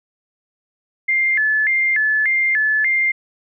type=tone with vibrato; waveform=sine; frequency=1908 Hz; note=A#6; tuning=40 cents sharp; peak=-14 dBFS; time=1.08-3.12 s; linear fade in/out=10 ms; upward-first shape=square; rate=1.7 Hz; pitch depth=170 cents each way; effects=none